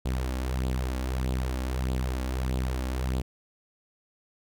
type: tone with flanger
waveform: sawtooth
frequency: 64 Hz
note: C2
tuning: 38 cents flat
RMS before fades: -29 dBFS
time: 0.05-3.22 s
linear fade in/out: 10 ms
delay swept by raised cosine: 0.25 to 3.65 ms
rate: 1.6 Hz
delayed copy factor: +0.55
effects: none